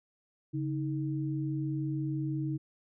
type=tone pair together; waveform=sine; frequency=140.4 / 314.4 Hz; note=C#3 / D#4; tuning=+22 / +18 cents; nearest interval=octave + major second; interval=1396 cents; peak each=-32 / -34 dBFS; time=0.53-2.58 s; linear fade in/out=20 ms; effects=none